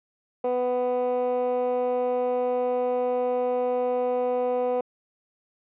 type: tone with band-pass filter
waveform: 15% pulse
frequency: 248.8 Hz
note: B3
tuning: 13 cents sharp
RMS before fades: -25 dBFS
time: 0.44-4.81 s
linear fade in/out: 5 ms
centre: 540 Hz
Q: 2.9
effects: resampled to 8000 Hz